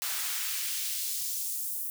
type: noise with high-pass filter sweep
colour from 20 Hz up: white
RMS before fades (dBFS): -33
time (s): 0.02-1.9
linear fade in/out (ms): 0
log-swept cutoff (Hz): 930 to 12000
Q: 0.84
effects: none